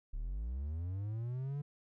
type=linear sweep; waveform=triangle; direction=up; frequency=32.7 to 146.83 Hz; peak=-34 dBFS; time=0.13-1.62 s; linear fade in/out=10 ms; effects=none